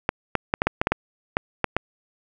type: clicks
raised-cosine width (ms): 0.5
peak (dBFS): -4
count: 11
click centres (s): 0.091 / 0.353 / 0.539 / 0.619 / 0.67 / 0.815 / 0.871 / 0.92 / 1.369 / 1.643 / 1.766
effects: none